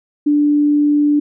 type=tone; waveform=sine; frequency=293.7 Hz; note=D4; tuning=in tune; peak=-10 dBFS; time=0.26-1.2 s; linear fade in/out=10 ms; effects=none